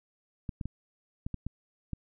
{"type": "clicks", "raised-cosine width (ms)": 5, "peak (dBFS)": -22, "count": 7, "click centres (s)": [0.492, 0.612, 0.656, 1.265, 1.343, 1.466, 1.933], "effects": []}